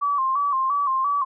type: tone with vibrato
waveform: sine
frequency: 1100 Hz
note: C#6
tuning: 14 cents flat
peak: -19 dBFS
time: 0.01-1.25 s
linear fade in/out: 20 ms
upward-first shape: square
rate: 2.9 Hz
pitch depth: 71 cents each way
effects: none